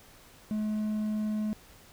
triangle tone, 213.6 Hz, G#3, 49 cents sharp, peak -26 dBFS, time 0.51-1.53 s, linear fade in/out 0 ms, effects pink hiss -55 dBFS RMS until 1.92 s

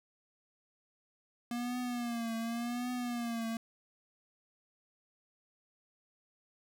square tone with vibrato, 237.3 Hz, A#3, 31 cents sharp, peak -35 dBFS, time 1.51-3.57 s, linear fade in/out 2 ms, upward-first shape triangle, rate 0.89 Hz, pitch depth 88 cents each way, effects 12-bit

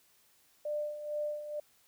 sine tone with tremolo, 596 Hz, D5, 25 cents sharp, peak -31 dBFS, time 0.65-1.6 s, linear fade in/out 5 ms, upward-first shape sine, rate 2.2 Hz, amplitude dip 65%, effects white hiss -67 dBFS RMS until 1.87 s

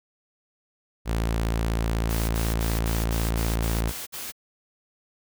sawtooth tone, 56.1 Hz, A1, 34 cents sharp, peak -19 dBFS, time 1.05-3.93 s, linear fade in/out 50 ms
white noise bursts, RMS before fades -35 dBFS, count 9, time 2.09-4.322 s, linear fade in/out 20 ms, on 200 ms, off 54 ms
effects none

